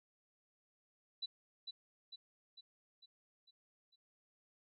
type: tone with echo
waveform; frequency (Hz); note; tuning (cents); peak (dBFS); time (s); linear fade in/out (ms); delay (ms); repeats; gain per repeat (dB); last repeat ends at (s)
sine; 3968; B7; +7; -38; 1.22-1.26; 10; 450; 6; -5; 3.96
effects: none